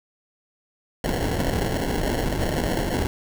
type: noise with sample-and-hold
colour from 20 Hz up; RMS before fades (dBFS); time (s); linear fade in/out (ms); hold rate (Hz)
pink; -24; 1.04-3.07; 2; 1225
effects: none